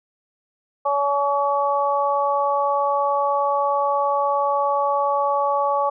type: harmonic tone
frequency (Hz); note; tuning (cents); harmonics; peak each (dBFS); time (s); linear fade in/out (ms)
283.1; C#4; +37; 2 / 3 / 4; -22 / -22 / -22; 0.85-5.9; 10
effects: none